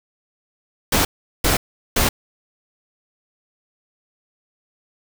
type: noise bursts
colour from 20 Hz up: pink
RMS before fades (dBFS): -17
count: 3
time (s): 0.92-2.09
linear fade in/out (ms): 5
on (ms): 130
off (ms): 390
effects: none